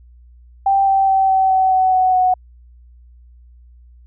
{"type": "tone with pitch steps", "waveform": "sine", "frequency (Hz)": [784, 777.2, 770.5, 763.9, 757.3, 750.8, 744.3, 737.9], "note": ["G5", "G5", "G5", "G5", "F#5", "F#5", "F#5", "F#5"], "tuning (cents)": [0, -15, -30, -45, 40, 25, 10, -5], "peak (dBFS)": -11, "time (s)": [0.66, 2.34], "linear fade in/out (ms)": 5, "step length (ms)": 210, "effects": ["added 60 Hz sine -42 dBFS peak until 4.06 s"]}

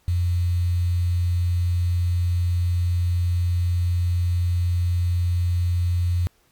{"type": "tone with quantisation", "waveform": "sine", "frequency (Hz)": 88, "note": "F2", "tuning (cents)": 14, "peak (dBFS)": -18, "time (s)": [0.08, 6.27], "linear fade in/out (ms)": 0, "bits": 7, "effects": ["pink hiss -62 dBFS RMS until 6.51 s", "MP3 96 kbps"]}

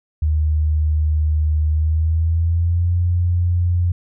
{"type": "tone with pitch glide", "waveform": "sine", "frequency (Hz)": [76.9, 87.83], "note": ["D#2", "F2"], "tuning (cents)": [-20, 10], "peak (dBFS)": -14, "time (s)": [0.22, 3.92], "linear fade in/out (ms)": 5, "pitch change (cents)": 230, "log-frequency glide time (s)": [1.69, 2.94], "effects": []}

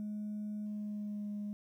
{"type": "tone with pitch glide", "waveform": "sine", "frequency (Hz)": [210, 206.8], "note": ["G#3", "G#3"], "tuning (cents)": [19, -7], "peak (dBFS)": -35, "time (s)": [0, 1.53], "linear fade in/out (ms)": 0, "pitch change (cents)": -26, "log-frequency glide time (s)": [0.65, 1.3], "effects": ["tanh soft clip ceiling -35 dBFS", "12-bit"]}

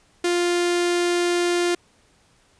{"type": "tone with notch filter", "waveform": "sawtooth", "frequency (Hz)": 350, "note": "F4", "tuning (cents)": 4, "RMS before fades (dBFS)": -21, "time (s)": [0.24, 1.75], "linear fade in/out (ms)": 5, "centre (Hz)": 880, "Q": 1.4, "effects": ["pink hiss -59 dBFS RMS until 2.59 s", "resampled to 22050 Hz"]}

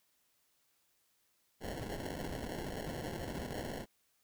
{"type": "noise with sample-and-hold", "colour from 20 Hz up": "blue", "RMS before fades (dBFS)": -41, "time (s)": [1.6, 3.86], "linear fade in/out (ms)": 50, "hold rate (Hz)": 1225, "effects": ["white hiss -75 dBFS RMS until 4.23 s"]}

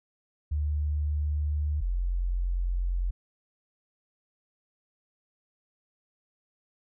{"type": "tone pair in turn", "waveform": "sine", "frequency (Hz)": [74.4, 44.36], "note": ["D2", "F1"], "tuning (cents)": [23, 28], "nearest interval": "major sixth", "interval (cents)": 895, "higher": "first", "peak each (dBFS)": -25, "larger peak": "neither", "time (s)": [[0.51, 1.81], [1.81, 3.11]], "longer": "neither", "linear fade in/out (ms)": 10, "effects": []}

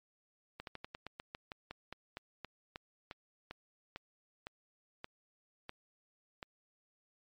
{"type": "slowing click train", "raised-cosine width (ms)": 0.3, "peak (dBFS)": -27, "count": 21, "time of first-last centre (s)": [0.6, 6.428], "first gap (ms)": 72, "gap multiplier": 1.13, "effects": ["MP3 64 kbps"]}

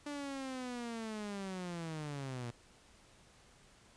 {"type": "linear sweep", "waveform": "sawtooth", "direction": "down", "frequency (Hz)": [293.7, 116.54], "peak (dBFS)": -36, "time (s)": [0.06, 2.51], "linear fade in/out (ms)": 5, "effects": ["pink hiss -63 dBFS RMS until 3.96 s", "resampled to 22050 Hz"]}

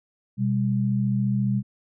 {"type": "tone pair together", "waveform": "sine", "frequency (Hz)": [125.6, 200.1], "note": ["B2", "G3"], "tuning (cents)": [30, 36], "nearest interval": "minor sixth", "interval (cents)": 806, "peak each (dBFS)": -23, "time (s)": [0.37, 1.63], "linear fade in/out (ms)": 50, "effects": []}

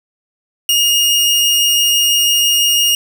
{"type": "tone", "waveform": "sawtooth", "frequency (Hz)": 2851, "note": "F7", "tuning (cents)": 35, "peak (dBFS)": -7, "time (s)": [0.69, 2.95], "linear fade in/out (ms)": 2, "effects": []}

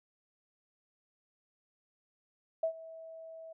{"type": "tone with ADSR envelope", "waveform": "sine", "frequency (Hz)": 650, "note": "E5", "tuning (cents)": -24, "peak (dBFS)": -26, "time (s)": [2.63, 3.53], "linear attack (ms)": 5, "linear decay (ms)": 89, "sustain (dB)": -19, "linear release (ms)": 8, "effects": []}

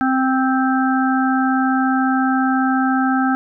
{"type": "harmonic tone", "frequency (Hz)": 261.9, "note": "C4", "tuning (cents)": 2, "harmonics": [1, 3, 5, 6], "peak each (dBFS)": [-16, -21, -23, -24], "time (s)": [0.01, 3.35], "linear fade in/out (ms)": 0, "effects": []}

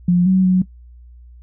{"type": "tone with pitch steps", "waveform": "sine", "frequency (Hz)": [176.9, 187.6, 184.5], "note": ["F3", "F#3", "F#3"], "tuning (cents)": [23, 24, -5], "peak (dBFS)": -10, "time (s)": [0.08, 0.62], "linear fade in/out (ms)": 5, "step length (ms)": 180, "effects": ["noise-tail reverb RT60 0.1 s tail -17 dB re dry", "added 60 Hz sine -39 dBFS peak until 1.42 s"]}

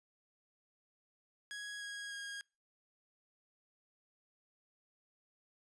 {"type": "tone with pitch steps", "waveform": "sawtooth", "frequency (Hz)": [1661.2, 1646.9, 1632.7], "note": ["G#6", "G#6", "G#6"], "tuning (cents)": [0, -15, -30], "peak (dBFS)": -39, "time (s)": [1.51, 2.41], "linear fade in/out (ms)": 0, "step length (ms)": 300, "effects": ["noise-tail reverb RT60 0.3 s tail -26 dB re dry", "resampled to 22050 Hz"]}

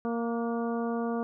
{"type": "harmonic tone with a mistuned harmonic", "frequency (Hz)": 232.7, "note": "A#3", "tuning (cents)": -3, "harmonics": [1, 2, 3, 4, 5, 6], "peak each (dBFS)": [-30, -33, -37, -43, -41, -46], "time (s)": [0.05, 1.23], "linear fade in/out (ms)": 0, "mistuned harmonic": 6, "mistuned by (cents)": 43, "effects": []}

